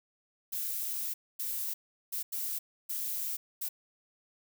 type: noise bursts at uneven times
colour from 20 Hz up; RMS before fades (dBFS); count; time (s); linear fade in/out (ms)
violet; -35; 6; 0.52-1.14 / 1.39-1.74 / 2.12-2.23 / 2.32-2.59 / 2.89-3.37 / 3.61-3.69; 10
effects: none